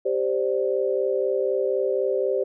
sine chord, G suspended fourth, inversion none, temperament equal, 392 / 523.3 / 587.3 Hz, G4 / C5 / D5, 0 / 0 / 0 cents, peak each -24 / -24 / -28 dBFS, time 0.05-2.44 s, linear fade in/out 10 ms, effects none

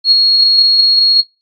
sine tone with ADSR envelope, 4304 Hz, C8, 48 cents sharp, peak -3 dBFS, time 0.04-1.22 s, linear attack 75 ms, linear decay 17 ms, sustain -4 dB, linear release 19 ms, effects noise-tail reverb RT60 0.3 s tail -22 dB re dry + AAC 32 kbps

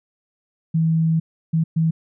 sine tone bursts at uneven times, 162 Hz, E3, 30 cents flat, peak -15 dBFS, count 3, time 0.74-1.2 / 1.53-1.64 / 1.76-1.91 s, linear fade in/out 10 ms, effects none

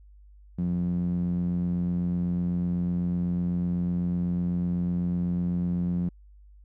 sawtooth tone with band-pass filter, 88 Hz, F2, 14 cents sharp, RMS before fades -27 dBFS, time 0.58-6.09 s, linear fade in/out 5 ms, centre 180 Hz, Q 4.3, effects added 50 Hz sine -49 dBFS peak until 6.64 s

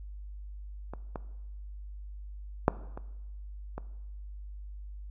clicks, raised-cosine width 1 ms, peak -25 / -21 / -6 / -25 / -23 dBFS, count 5, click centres 0.936 / 1.158 / 2.681 / 2.975 / 3.78 s, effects noise-tail reverb RT60 1.0 s tail -17 dB re dry + added 50 Hz sine -40 dBFS peak until 5.1 s

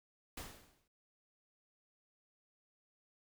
pink noise with exponential decay, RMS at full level -43 dBFS, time 0.37-0.88 s, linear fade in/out 5 ms, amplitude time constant 110 ms, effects none

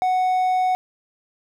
triangle tone, 740 Hz, F#5, in tune, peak -15 dBFS, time 0.02-0.75 s, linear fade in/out 0 ms, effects none

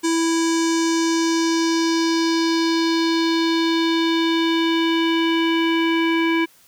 square tone with low-pass filter sweep, 329.6 Hz, E4, in tune, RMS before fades -19 dBFS, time 0.03-6.46 s, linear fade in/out 20 ms, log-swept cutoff 7500 to 2500 Hz, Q 3, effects white hiss -53 dBFS RMS until 6.67 s

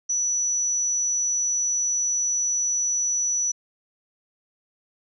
sine tone, 5920 Hz, F#8, in tune, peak -21 dBFS, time 0.09-3.52 s, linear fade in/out 10 ms, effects none

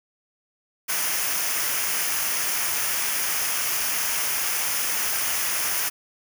white noise with comb filter, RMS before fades -25 dBFS, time 0.88-5.9 s, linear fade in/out 20 ms, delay 0.25 ms, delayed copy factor -0.6, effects none

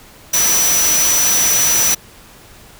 sine tone in noise, 5920 Hz, F#8, in tune, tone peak -13 dBFS, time 0.33-1.95 s, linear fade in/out 10 ms, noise white, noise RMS -17 dBFS, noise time 0.33-1.95 s, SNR +1 dB, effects pink hiss -42 dBFS RMS until 2.79 s

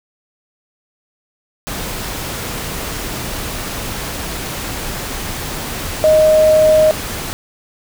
sine tone in noise, 622.3 Hz, D#5, in tune, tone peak -7 dBFS, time 6.04-6.91 s, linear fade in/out 0 ms, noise pink, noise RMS -24 dBFS, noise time 1.67-7.33 s, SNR +14 dB, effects none

